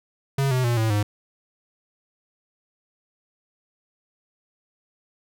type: tone with pitch steps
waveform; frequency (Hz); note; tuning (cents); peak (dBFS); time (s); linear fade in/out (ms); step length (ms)
square; 137.1 / 127.92 / 119.35 / 111.36 / 103.9; C#3 / C3 / A#2 / A2 / G#2; -19 / -39 / +41 / +21 / +1; -20; 0.38-1.03; 5; 130
effects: none